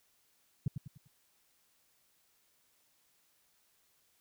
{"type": "tone with echo", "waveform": "sine", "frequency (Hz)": 138.59, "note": "C#3", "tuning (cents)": 0, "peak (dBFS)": -25, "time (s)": [0.66, 0.68], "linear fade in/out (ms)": 5, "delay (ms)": 99, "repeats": 4, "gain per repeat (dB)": -8, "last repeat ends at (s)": 1.076, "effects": ["tanh soft clip ceiling -24 dBFS", "white hiss -72 dBFS RMS until 4.2 s"]}